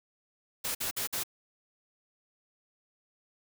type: noise bursts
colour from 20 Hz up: white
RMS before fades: -33 dBFS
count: 4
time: 0.64-1.236 s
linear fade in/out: 10 ms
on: 110 ms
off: 52 ms
effects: none